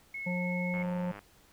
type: tone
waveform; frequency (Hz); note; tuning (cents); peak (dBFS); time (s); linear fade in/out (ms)
sine; 2185; C#7; -26; -36; 0.14-0.83; 5
type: harmonic tone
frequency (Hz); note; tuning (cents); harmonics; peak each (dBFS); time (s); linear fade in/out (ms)
178.7; F3; +40; 1 / 3 / 5; -31 / -38 / -44; 0.26-1.12; 10
type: click train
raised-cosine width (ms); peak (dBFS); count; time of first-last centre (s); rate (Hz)
0.5; -30; 47; 0.74-1.191; 102
effects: pink hiss -62 dBFS RMS until 1.52 s